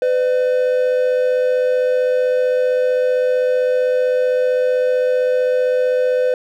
triangle tone pair together, 505.4 / 601 Hz, B4 / D5, +40 / +40 cents, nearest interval minor third, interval 300 cents, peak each -12 / -21 dBFS, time 0.02-6.34 s, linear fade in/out 2 ms, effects none

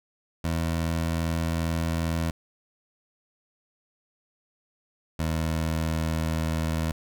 20% pulse tone pair in turn, 82.41 / 80.39 Hz, E2 / E2, 0 / -43 cents, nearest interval unison, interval 43 cents, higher first, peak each -20 dBFS, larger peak neither, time 0.44-2.31 / 5.19-6.92 s, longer first, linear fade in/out 5 ms, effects none

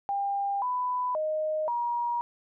sine tone with pitch steps, 799 / 996 / 620 / 953 Hz, G5 / B5 / D#5 / A#5, +33 / +14 / -6 / +38 cents, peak -26 dBFS, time 0.09-2.21 s, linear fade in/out 0 ms, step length 530 ms, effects none

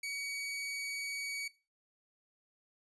sawtooth tone, 2259 Hz, C#7, 32 cents sharp, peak -34 dBFS, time 0.03-1.48 s, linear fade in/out 5 ms, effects noise-tail reverb RT60 0.3 s tail -18 dB re dry + resampled to 24000 Hz

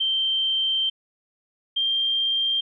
sine tone pair in turn, 3132 / 3179 Hz, G7 / G7, -2 / +24 cents, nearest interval unison, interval 26 cents, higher second, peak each -20 dBFS, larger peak neither, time 0-0.9 / 1.76-2.61 s, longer first, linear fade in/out 10 ms, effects none

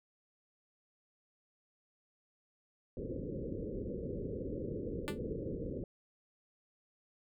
white low-pass noise, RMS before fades -40 dBFS, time 2.97-5.84 s, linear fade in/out 2 ms, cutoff 530 Hz, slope 96 dB/octave
5% pulse tone with exponential decay, 293.7 Hz, D4, in tune, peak -24 dBFS, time 5.08-5.19 s, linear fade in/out 0 ms, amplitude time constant 22 ms
effects none

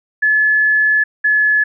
sine tone pair in turn, 1718 / 1710.7 Hz, A6 / A6, -42 / -49 cents, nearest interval unison, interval 7 cents, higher first, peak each -10 dBFS, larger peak neither, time 0.22-1.04 / 1.24-1.64 s, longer first, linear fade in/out 10 ms, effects none

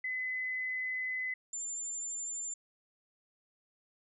sine tone pair in turn, 2022 / 7206 Hz, B6 / A8, +40 / +40 cents, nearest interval octave + minor seventh, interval 2200 cents, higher second, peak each -33 / -36 dBFS, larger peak first, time 0.04-1.34 / 1.53-2.54 s, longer first, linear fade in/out 5 ms, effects none

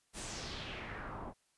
pink noise with low-pass filter sweep, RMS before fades -44 dBFS, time 0.13-1.34 s, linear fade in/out 50 ms, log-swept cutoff 10000 to 780 Hz, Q 2.4, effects white hiss -75 dBFS RMS until 1.57 s + resampled to 24000 Hz

